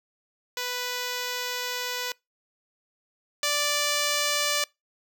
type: tone pair in turn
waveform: 5% pulse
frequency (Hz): 494.3 / 586.4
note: B4 / D5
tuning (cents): +1 / -3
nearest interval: minor third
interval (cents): 296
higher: second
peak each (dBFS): -17 / -12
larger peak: second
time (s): 0.57-2.12 / 3.43-4.64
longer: first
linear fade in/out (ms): 2
effects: noise-tail reverb RT60 0.2 s tail -24 dB re dry